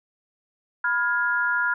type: chord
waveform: sine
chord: F diminished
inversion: second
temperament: equal with one note detuned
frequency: 987.8 / 1414 / 1661.2 Hz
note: Cb6 / F6 / Ab6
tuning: 0 / +21 / 0 cents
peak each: -28 / -22 / -27 dBFS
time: 0.84-1.74 s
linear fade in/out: 5 ms
effects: none